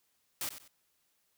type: noise with echo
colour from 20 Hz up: white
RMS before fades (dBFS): -36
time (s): 0.41-0.49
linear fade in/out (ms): 2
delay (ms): 94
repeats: 2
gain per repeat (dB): -11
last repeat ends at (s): 0.678
effects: white hiss -75 dBFS RMS until 1.37 s